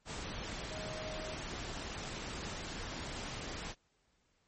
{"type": "tone in noise", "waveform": "sine", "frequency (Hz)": 626, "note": "D#5", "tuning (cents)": 10, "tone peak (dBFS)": -44, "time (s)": [0.69, 1.37], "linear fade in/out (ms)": 50, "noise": "pink", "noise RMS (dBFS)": -42, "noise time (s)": [0.05, 3.75], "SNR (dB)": -5, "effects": ["pink hiss -75 dBFS RMS until 4.47 s", "MP3 32 kbps"]}